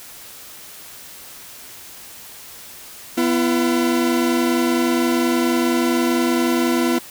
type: tone pair together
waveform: 40% pulse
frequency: 247.5 / 338.1 Hz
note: B3 / E4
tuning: +4 / +44 cents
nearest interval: perfect fourth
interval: 540 cents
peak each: -18 dBFS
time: 3.17-6.99 s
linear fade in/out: 10 ms
effects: white hiss -39 dBFS RMS until 7.1 s